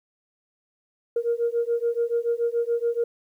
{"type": "beating tone pair", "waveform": "sine", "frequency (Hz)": [466.2, 473.2], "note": ["A#4", "A#4"], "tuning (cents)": [0, 26], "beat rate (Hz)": 7, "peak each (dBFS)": -24, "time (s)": [1.16, 3.04], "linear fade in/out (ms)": 5, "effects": ["tanh soft clip ceiling -15 dBFS", "10-bit"]}